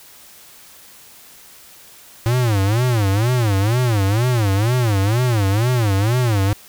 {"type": "tone with vibrato", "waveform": "square", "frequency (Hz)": 110.7, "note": "A2", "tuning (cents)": 11, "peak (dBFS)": -15, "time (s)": [2.26, 6.53], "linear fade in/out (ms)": 0, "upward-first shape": "sine", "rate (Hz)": 2.1, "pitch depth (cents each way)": 240, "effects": ["white hiss -44 dBFS RMS until 6.68 s"]}